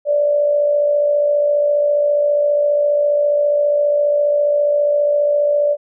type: tone with amplitude modulation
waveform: sine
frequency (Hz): 584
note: D5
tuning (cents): -10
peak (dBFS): -10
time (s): 0.05-5.77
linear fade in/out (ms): 50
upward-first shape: sine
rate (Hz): 54.8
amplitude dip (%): 45
effects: none